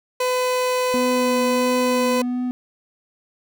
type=tone; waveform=30% pulse; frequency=504 Hz; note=B4; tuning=35 cents sharp; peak=-16 dBFS; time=0.2-2.22 s; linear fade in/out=5 ms
type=tone with vibrato; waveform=triangle; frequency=246.9 Hz; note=B3; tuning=in tune; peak=-19 dBFS; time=0.94-2.51 s; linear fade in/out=0 ms; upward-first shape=triangle; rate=1.5 Hz; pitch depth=24 cents each way
effects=none